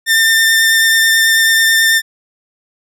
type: tone with vibrato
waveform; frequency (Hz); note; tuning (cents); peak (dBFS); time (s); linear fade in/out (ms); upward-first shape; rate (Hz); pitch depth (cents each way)
sawtooth; 1800; A6; +39; -5; 0.06-2.02; 50; sine; 9.2; 11
effects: none